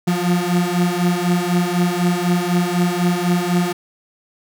35% pulse beating tone pair, 174.61 / 178.61 Hz, F3 / F3, 0 / +39 cents, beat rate 4 Hz, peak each -17 dBFS, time 0.07-3.73 s, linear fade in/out 10 ms, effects none

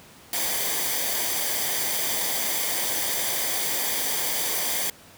white noise with comb filter, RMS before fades -26 dBFS, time 0.33-4.9 s, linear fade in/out 2 ms, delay 0.74 ms, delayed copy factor -0.6, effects pink hiss -49 dBFS RMS until 5.17 s + high-pass 80 Hz 12 dB/octave

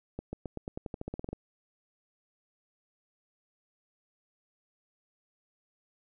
accelerating click train, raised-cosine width 2 ms, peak -23 dBFS, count 15, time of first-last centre 0.19-1.33 s, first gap 140 ms, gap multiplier 0.91, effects none

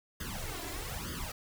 pink noise with flanger, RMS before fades -39 dBFS, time 0.2-1.32 s, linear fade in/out 5 ms, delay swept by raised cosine 0.61 to 3.01 ms, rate 1.1 Hz, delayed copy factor +0.95, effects none

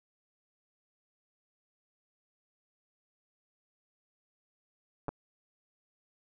clicks, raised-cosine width 1 ms, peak -21 dBFS, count 2, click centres 5.083 / 5.09 s, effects none

